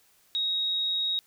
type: tone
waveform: sine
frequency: 3779 Hz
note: A#7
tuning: 23 cents sharp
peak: -25 dBFS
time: 0.35-1.19 s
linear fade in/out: 0 ms
effects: white hiss -63 dBFS RMS until 1.26 s